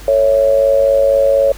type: tone with amplitude modulation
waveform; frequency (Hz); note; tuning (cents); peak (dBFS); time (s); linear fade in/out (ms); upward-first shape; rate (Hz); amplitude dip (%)
sine; 554.4; C#5; 0; -5; 0.08-1.52; 2; sine; 104; 70
effects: added 50 Hz sine -32 dBFS peak until 1.57 s + pink hiss -37 dBFS RMS until 1.57 s